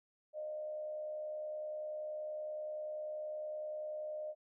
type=tone with frequency modulation; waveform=sine; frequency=611 Hz; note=D#5; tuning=32 cents flat; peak=-39 dBFS; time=0.33-4.35 s; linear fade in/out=50 ms; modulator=70.5 Hz; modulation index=0.29; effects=none